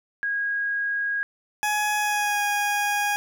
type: tone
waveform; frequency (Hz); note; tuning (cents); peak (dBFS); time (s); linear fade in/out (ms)
sine; 1641; G#6; -21; -23; 0.23-1.23; 0
type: tone with pitch glide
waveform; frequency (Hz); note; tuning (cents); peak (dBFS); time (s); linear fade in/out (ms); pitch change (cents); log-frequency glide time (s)
20% pulse; 840 to 822.2; G#5 to G#5; +19 to -18; -17; 1.63-3.16; 0; -37; 1.98-2.43
effects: none